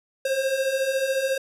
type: beating tone pair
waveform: square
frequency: 523.3 / 537.3 Hz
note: C5 / C5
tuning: 0 / +46 cents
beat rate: 14 Hz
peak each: -29 / -24 dBFS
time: 0.25-1.38 s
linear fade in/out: 5 ms
effects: resampled to 32000 Hz